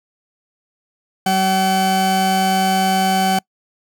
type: tone pair together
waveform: 40% pulse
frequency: 190.1 / 760.4 Hz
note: F#3 / F#5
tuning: +47 / +47 cents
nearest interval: 2 octaves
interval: 2400 cents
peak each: -18 / -16 dBFS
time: 1.26-3.39 s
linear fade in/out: 5 ms
effects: noise-tail reverb RT60 0.1 s tail -26 dB re dry